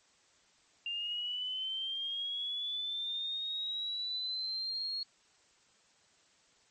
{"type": "linear sweep", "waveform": "sine", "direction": "up", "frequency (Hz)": [2785, 4313], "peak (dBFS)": -34, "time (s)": [0.86, 5.03], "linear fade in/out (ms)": 2, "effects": ["white hiss -67 dBFS RMS until 6.7 s", "MP3 32 kbps"]}